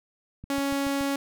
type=click train; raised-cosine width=5 ms; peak=-28 dBFS; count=5; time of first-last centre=0.44-1.01 s; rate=7.02 Hz
type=tone; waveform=sawtooth; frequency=278.1 Hz; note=C#4; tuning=6 cents sharp; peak=-21 dBFS; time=0.5-1.16 s; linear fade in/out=2 ms
effects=none